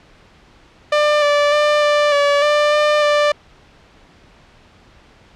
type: tone with pitch steps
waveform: sawtooth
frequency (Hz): 596 / 583 / 595 / 590 / 573 / 593 / 598 / 590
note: D5 / D5 / D5 / D5 / D5 / D5 / D5 / D5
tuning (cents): +25 / -13 / +22 / +8 / -43 / +17 / +31 / +8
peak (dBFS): -8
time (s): 0.92-3.32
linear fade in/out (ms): 5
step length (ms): 300
effects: pink hiss -48 dBFS RMS until 5.35 s + low-pass 4000 Hz 12 dB/octave